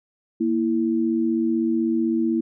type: tone pair together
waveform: sine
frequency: 233.2 / 329.1 Hz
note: A#3 / E4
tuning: +1 / -3 cents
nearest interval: tritone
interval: 596 cents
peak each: -22 / -21 dBFS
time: 0.4-2.41 s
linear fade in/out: 10 ms
effects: none